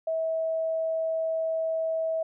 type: tone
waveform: sine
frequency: 647 Hz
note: E5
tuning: 32 cents flat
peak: -25 dBFS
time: 0.07-2.23 s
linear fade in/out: 5 ms
effects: none